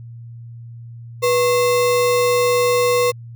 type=tone with sample-and-hold; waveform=sine; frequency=489.2 Hz; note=B4; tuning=16 cents flat; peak=-13 dBFS; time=1.22-3.12 s; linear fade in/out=20 ms; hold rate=1575 Hz; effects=added 117 Hz sine -33 dBFS peak until 3.35 s